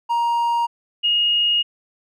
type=tone pair in turn; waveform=triangle / sine; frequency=940 / 2864 Hz; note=A#5 / F7; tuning=+14 / +43 cents; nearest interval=octave + perfect fifth; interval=1929 cents; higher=second; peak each=-15 dBFS; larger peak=neither; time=0.09-0.67 / 1.03-1.63 s; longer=second; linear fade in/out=20 ms; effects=none